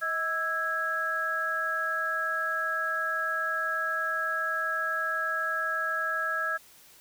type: tone cluster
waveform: sine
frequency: 637 / 1319 / 1651 Hz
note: D#5 / E6 / G#6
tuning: +41 / +1 / -11 cents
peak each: -37 / -31 / -29 dBFS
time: 0.01-6.58 s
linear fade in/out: 20 ms
effects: white hiss -55 dBFS RMS until 7 s